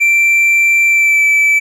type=tone with pitch glide; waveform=triangle; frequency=2349 to 2313 Hz; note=D7 to D7; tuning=0 to -27 cents; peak=-6 dBFS; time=0-1.6 s; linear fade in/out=20 ms; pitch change=-27 cents; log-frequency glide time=0.86-1.25 s; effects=none